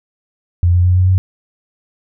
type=tone with pitch steps; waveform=sine; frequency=87.31 / 88.78 / 90.28 / 91.81 / 93.36 Hz; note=F2 / F2 / F#2 / F#2 / F#2; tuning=0 / +29 / -42 / -13 / +16 cents; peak=-8 dBFS; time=0.63-1.18 s; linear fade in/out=0 ms; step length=110 ms; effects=none